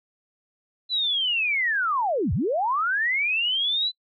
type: linear two-way sweep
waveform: sine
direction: down then up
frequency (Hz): 4038 to 67.1 to 4038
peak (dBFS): -21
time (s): 0.89-3.92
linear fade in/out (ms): 50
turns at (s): 2.33
effects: noise-tail reverb RT60 0.1 s tail -25 dB re dry